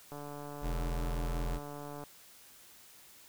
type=click train; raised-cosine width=1 ms; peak=-31 dBFS; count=279; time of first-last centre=0.12-2.037 s; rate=145 Hz
type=tone; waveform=square; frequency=42.22 Hz; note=E1; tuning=42 cents sharp; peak=-33 dBFS; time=0.61-1.6 s; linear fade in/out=50 ms
effects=white hiss -57 dBFS RMS until 3.28 s